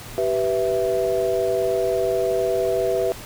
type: tone cluster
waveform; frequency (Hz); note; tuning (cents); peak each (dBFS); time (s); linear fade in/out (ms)
sine; 387.2 / 492.9 / 659; G4 / B4 / E5; -21 / -3 / -1; -23; 0.18-3.12; 0
effects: added 114 Hz sine -43 dBFS peak until 3.25 s + pink hiss -38 dBFS RMS until 3.25 s